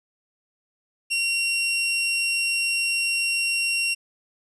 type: tone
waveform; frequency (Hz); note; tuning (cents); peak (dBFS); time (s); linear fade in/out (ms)
sawtooth; 2747; F7; -29; -18; 1.1-3.95; 20
effects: resampled to 24000 Hz + 10-bit